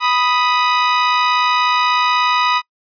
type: tone pair together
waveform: sawtooth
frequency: 987.1 / 1248 Hz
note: B5 / D#6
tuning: -1 / +5 cents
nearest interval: major third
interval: 406 cents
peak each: -12 dBFS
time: 0-2.62 s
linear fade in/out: 50 ms
effects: noise-tail reverb RT60 0.1 s tail -25 dB re dry + resampled to 11025 Hz